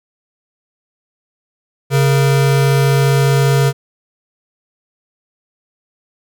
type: tone pair together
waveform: square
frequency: 137.1 / 466.1 Hz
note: C#3 / A#4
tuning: -19 / 0 cents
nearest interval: octave + major sixth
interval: 2119 cents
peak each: -11 / -20 dBFS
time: 1.9-3.73 s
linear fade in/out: 50 ms
effects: none